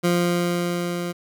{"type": "tone with level ramp", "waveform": "20% pulse", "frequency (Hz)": 174.61, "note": "F3", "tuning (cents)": 0, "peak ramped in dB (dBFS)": [-12, -21], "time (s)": [0.03, 1.13], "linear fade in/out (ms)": 20, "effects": []}